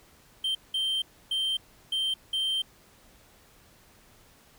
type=tone bursts at uneven times; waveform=triangle; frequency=3136 Hz; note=G7; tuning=in tune; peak=-24 dBFS; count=5; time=0.44-0.55 / 0.74-1.02 / 1.31-1.57 / 1.92-2.14 / 2.33-2.62 s; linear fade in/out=5 ms; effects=pink hiss -58 dBFS RMS until 4.58 s